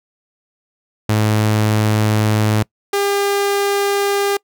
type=tone pair in turn; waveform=sawtooth; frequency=107.4 / 401.6 Hz; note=A2 / G4; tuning=-41 / +42 cents; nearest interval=octave + major seventh; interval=2283 cents; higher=second; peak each=-9 / -11 dBFS; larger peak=first; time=1.09-2.63 / 2.93-4.37 s; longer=first; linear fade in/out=5 ms; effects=noise-tail reverb RT60 0.1 s tail -25 dB re dry